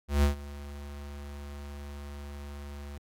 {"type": "tone with ADSR envelope", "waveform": "square", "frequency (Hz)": 71.7, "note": "D2", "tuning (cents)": -41, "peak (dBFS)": -20, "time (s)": [0.08, 2.98], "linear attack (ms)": 150, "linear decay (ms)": 120, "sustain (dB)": -20, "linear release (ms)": 3, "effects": ["AAC 48 kbps"]}